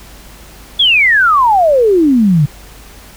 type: exponential sweep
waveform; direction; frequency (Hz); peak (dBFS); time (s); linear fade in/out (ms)
sine; down; 3479 to 138.59; -6; 0.79-2.46; 10
effects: added 50 Hz sine -37 dBFS peak until 3.16 s + pink hiss -38 dBFS RMS until 3.16 s